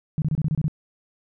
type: tone bursts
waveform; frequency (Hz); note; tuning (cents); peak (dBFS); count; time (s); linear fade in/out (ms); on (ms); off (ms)
sine; 153.6; D#3; -22; -19; 8; 0.18-0.681; 0; 39; 27
effects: none